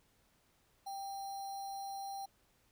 sine tone with sample-and-hold, 787 Hz, G5, 7 cents sharp, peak -40 dBFS, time 0.86-2.26 s, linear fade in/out 10 ms, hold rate 4900 Hz, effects pink hiss -72 dBFS RMS until 2.71 s

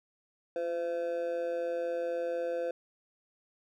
triangle tone with amplitude modulation, 511 Hz, C5, 41 cents flat, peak -25 dBFS, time 0.56-2.71 s, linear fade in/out 2 ms, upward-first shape sine, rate 166 Hz, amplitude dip 80%, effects none

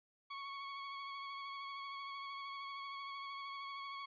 sawtooth tone with vibrato, 1108.7 Hz, C#6, in tune, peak -40 dBFS, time 0.3-4.06 s, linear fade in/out 10 ms, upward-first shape sine, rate 13 Hz, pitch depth 21 cents each way, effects resampled to 11025 Hz

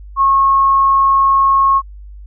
sine tone, 1090 Hz, C#6, 29 cents flat, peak -8 dBFS, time 0.16-1.82 s, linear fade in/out 50 ms, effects added 50 Hz sine -31 dBFS peak until 2.26 s

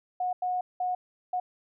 sine tone bursts at uneven times, 728 Hz, F#5, 28 cents flat, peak -26 dBFS, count 4, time 0.2-0.33 / 0.42-0.61 / 0.8-0.95 / 1.33-1.4 s, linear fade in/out 5 ms, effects none

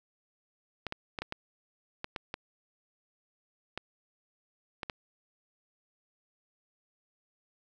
clicks, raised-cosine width 0.3 ms, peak -19 dBFS, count 11, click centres 0.867 / 0.924 / 1.188 / 1.22 / 1.324 / 2.044 / 2.162 / 2.341 / 3.776 / 4.832 / 4.898 s, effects none

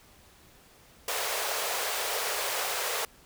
pink high-pass noise, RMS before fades -31 dBFS, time 1.08-3.05 s, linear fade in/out 2 ms, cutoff 430 Hz, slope 48 dB/octave, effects pink hiss -57 dBFS RMS until 3.25 s

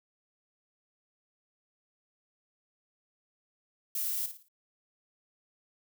violet noise with echo, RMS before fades -33 dBFS, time 3.95-4.26 s, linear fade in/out 2 ms, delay 56 ms, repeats 4, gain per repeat -9 dB, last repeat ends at 4.484 s, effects none

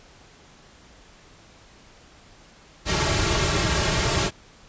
pink noise with comb filter, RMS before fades -22 dBFS, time 2.85-4.31 s, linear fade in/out 50 ms, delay 4 ms, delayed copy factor -0.7, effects pink hiss -51 dBFS RMS until 4.68 s + resampled to 16000 Hz

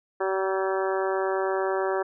harmonic tone with a mistuned harmonic, 191 Hz, G3, 45 cents flat, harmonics 2 / 3 / 4 / 5 / 6 / 7 / 8 / 9, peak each -26 / -30 / -32 / -34 / -36 / -37 / -38 / -39 dBFS, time 0.2-2.03 s, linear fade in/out 10 ms, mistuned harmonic 8, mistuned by +36 cents, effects none

